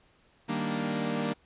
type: chord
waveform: sawtooth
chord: Eb major seventh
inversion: none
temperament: equal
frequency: 155.56 / 196 / 233.1 / 293.7 Hz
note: Eb3 / G3 / Bb3 / D4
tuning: 0 / 0 / 0 / 0 cents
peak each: -32 / -31 / -28 / -32 dBFS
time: 0.48-1.34 s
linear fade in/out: 20 ms
effects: pink hiss -64 dBFS RMS until 1.45 s + resampled to 8000 Hz